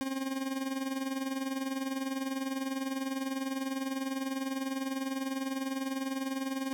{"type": "tone with tremolo", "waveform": "40% pulse", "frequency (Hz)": 267.7, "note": "C4", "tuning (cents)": 40, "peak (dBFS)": -29, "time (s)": [0.01, 6.73], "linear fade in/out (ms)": 0, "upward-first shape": "sine", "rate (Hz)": 20, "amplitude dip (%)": 65, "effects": []}